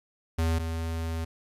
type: tone pair in turn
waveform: square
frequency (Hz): 81.9 / 81.9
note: E2 / E2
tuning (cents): -11 / -11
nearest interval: unison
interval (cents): 0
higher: neither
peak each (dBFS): -24 / -30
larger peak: first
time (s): 0.38-0.59 / 0.59-1.25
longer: second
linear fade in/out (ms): 10
effects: resampled to 32000 Hz + 10-bit